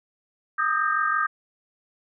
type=tone cluster; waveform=sine; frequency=1218 / 1264 / 1584 / 1836 Hz; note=D#6 / D#6 / G6 / A#6; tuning=-37 / +27 / +18 / -27 cents; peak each=-25 / -26 / -25 / -33 dBFS; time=0.58-1.27 s; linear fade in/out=10 ms; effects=none